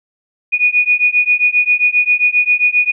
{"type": "beating tone pair", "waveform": "sine", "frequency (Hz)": [2460, 2467.5], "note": ["D#7", "D#7"], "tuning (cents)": [-20, -15], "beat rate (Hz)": 7.5, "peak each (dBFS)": -13, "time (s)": [0.52, 2.92], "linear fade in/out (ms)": 20, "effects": []}